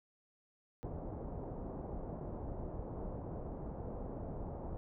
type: low-pass noise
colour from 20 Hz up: pink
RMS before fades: -43 dBFS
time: 0.83-4.77 s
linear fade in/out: 0 ms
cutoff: 800 Hz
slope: 24 dB/octave
effects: none